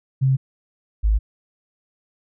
sine tone pair in turn, 133.1 / 52.82 Hz, C3 / G#1, +30 / +30 cents, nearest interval octave + major third, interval 1600 cents, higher first, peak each -14 dBFS, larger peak neither, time 0.21-0.37 / 1.03-1.19 s, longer neither, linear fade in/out 20 ms, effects none

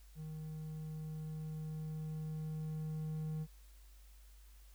triangle tone with level ramp, 156 Hz, D#3, 5 cents sharp, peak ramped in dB -41 to -35 dBFS, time 0.15-3.47 s, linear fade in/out 50 ms, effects added 50 Hz sine -56 dBFS peak until 4.74 s + white hiss -68 dBFS RMS until 4.74 s

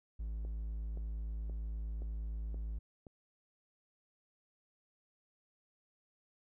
triangle tone, 54.3 Hz, A1, 22 cents flat, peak -35 dBFS, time 0.19-2.79 s, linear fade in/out 10 ms
click train, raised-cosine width 2 ms, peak -38 dBFS, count 6, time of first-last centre 0.45-3.068 s, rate 1.91 Hz
effects none

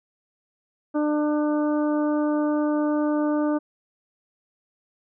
harmonic tone, 299.2 Hz, D4, 32 cents sharp, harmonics 1 / 2 / 3 / 4 / 5, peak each -21 / -27 / -34 / -35 / -40 dBFS, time 0.94-3.59 s, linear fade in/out 20 ms, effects none

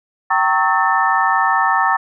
sine tone cluster, 773 / 918 / 1105 / 1294 / 1783 Hz, G5 / A#5 / C#6 / E6 / A6, -24 / -27 / -6 / -32 / +22 cents, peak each -19 dBFS, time 0.3-1.97 s, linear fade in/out 10 ms, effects none

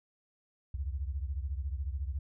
sine beating tone pair, 65.8 / 79.8 Hz, C2 / D#2, +10 / +44 cents, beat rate 14 Hz, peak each -34 / -38 dBFS, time 0.74-2.19 s, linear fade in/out 5 ms, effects none

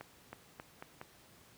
accelerating click train, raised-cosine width 0.5 ms, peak -29 dBFS, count 5, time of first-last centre 0.01-1.014 s, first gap 320 ms, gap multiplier 0.84, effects pink hiss -61 dBFS RMS until 1.57 s + high-pass 80 Hz 12 dB/octave

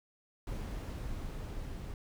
brown noise with level ramp, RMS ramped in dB -38 to -42 dBFS, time 0.47-1.94 s, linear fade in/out 2 ms, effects none

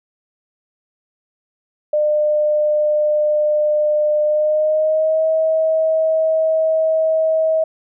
sine tone with pitch glide, 602 to 637.8 Hz, D5 to D#5, +43 to +43 cents, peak -13 dBFS, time 1.93-7.64 s, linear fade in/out 5 ms, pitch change +100 cents, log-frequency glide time 4.24-5.26 s, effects none

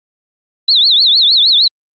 sine tone with vibrato, 3900 Hz, B7, 23 cents flat, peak -6 dBFS, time 0.68-1.68 s, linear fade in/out 5 ms, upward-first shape triangle, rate 6.5 Hz, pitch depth 250 cents each way, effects Opus 24 kbps

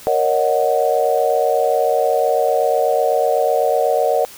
sine chord, D# minor seventh, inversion second, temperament equal, 466.2 / 554.4 / 622.3 / 740 Hz, A#4 / C#5 / D#5 / F#5, 0 / 0 / 0 / 0 cents, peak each -19 dBFS, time 0.07-4.25 s, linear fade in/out 0 ms, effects white hiss -39 dBFS RMS until 4.37 s

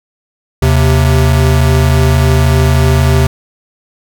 square tone pair together, 77.78 / 130.81 Hz, D#2 / C3, 0 / 0 cents, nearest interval major sixth, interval 900 cents, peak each -10 dBFS, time 0.62-3.27 s, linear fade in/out 5 ms, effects none

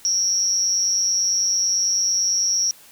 sine tone with amplitude modulation, 5640 Hz, F8, 16 cents sharp, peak -13 dBFS, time 0.05-2.71 s, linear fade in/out 0 ms, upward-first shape sine, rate 191 Hz, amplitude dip 100%, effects white hiss -48 dBFS RMS until 2.91 s

